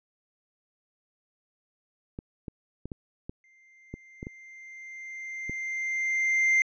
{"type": "clicks", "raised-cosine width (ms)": 3, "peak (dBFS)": -23, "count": 9, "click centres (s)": [2.189, 2.482, 2.856, 2.918, 3.295, 3.94, 4.229, 4.269, 5.496]}
{"type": "tone with exponential growth", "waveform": "triangle", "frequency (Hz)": 2093, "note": "C7", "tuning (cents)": 0, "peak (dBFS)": -17, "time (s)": [3.44, 6.62], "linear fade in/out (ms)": 1, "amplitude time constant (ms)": 690}
{"effects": ["resampled to 16000 Hz"]}